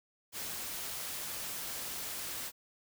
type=noise; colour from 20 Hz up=white; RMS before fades=-40 dBFS; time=0.32-2.52 s; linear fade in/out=50 ms; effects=none